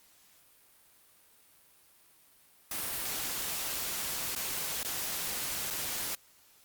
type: noise with dropouts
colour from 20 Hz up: white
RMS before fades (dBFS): -35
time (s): 2.71-6.15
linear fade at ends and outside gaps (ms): 2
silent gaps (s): 4.351-4.361 / 4.831-4.847 / 5.703-5.707
effects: white hiss -62 dBFS RMS until 6.64 s + Opus 48 kbps